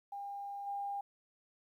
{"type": "tone with level steps", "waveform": "sine", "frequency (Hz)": 803, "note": "G5", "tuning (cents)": 41, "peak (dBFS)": [-40, -36], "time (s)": [0.12, 1.01], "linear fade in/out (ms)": 5, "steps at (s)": 0.66, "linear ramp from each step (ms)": 20, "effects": ["12-bit"]}